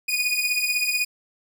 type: beating tone pair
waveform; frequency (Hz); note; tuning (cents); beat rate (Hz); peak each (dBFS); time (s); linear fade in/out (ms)
sawtooth; 2459 / 2475; D#7 / D#7; -21 / -10; 16; -21; 0.08-1.05; 10
effects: none